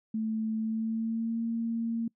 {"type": "tone with pitch glide", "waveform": "sine", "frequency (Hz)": [220, 229.5], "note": ["A3", "A#3"], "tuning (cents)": [0, -27], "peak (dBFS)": -28, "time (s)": [0.14, 2.08], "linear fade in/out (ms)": 5, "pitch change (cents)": 73, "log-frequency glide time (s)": [0.57, 1.42], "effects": ["noise-tail reverb RT60 0.1 s tail -25 dB re dry"]}